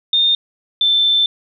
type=tone pair in turn; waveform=sine; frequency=3641 / 3543 Hz; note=A#7 / A7; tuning=-41 / +11 cents; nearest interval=unison; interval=48 cents; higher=first; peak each=-11 dBFS; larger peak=neither; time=0.13-0.35 / 0.81-1.26 s; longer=second; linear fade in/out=2 ms; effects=none